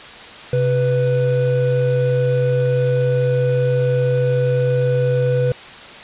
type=tone pair together; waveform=triangle; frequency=131 / 494.6 Hz; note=C3 / B4; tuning=+2 / +3 cents; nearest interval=octave + major seventh; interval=2301 cents; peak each=-15 dBFS; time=0.53-5.52 s; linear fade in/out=2 ms; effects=white hiss -36 dBFS RMS until 6.03 s + resampled to 8000 Hz